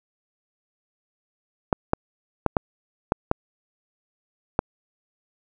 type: clicks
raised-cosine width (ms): 1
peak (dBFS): -4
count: 7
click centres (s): 1.728 / 1.934 / 2.463 / 2.568 / 3.121 / 3.314 / 4.591
effects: none